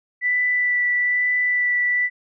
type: tone with vibrato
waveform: sine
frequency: 1975.5 Hz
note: B6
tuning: in tune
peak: -17 dBFS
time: 0.21-2.1 s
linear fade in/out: 50 ms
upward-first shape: sine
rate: 1.1 Hz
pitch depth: 10 cents each way
effects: none